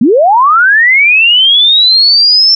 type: linear sweep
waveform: sine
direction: up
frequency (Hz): 201.9 to 5400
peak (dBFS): -3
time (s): 0.01-2.55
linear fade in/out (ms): 5
effects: none